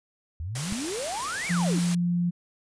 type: exponential two-way sweep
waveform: sine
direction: up then down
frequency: 74.5 to 2349 to 261.9 Hz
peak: -30 dBFS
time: 0.4-1.79 s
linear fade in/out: 0 ms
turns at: 1.48 s
type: noise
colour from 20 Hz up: white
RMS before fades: -33 dBFS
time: 0.55-1.95 s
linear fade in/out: 5 ms
type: click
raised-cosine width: 5 ms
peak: -22 dBFS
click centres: 0.724 s
type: tone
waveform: sine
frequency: 174.61 Hz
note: F3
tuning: in tune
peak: -22 dBFS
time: 1.49-2.31 s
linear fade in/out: 20 ms
effects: resampled to 22050 Hz